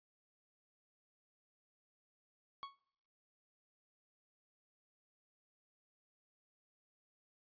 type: tone with exponential decay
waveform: 45% pulse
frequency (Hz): 1108.7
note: C#6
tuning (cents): 0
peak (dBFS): -40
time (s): 2.63-2.79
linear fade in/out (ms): 0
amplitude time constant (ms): 34
effects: noise-tail reverb RT60 0.7 s tail -22 dB re dry + resampled to 11025 Hz